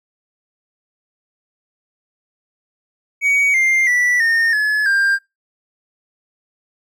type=tone with pitch steps; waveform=triangle; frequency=2254 / 2103 / 1962.2 / 1830.8 / 1708.2 / 1593.8 Hz; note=C#7 / C7 / B6 / A#6 / G#6 / G6; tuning=+28 / +8 / -12 / -32 / +48 / +28 cents; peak=-11 dBFS; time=3.21-5.19 s; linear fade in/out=50 ms; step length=330 ms; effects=noise-tail reverb RT60 0.2 s tail -21 dB re dry